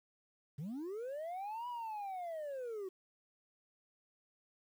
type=linear two-way sweep; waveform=sine; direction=up then down; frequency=129.8 to 987.8 to 364.6 Hz; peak=-37 dBFS; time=0.58-2.89 s; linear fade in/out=10 ms; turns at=1.68 s; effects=tanh soft clip ceiling -39 dBFS + 11-bit